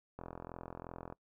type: click train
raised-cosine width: 1 ms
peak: -30 dBFS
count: 41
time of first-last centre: 0.19-1.125 s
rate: 42.8 Hz
effects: noise-tail reverb RT60 0.1 s tail -22 dB re dry